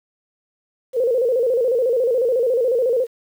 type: tone with vibrato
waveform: sine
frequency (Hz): 490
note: B4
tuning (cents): -14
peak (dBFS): -15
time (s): 0.93-3.07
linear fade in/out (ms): 50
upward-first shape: square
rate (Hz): 14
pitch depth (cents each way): 97
effects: 8-bit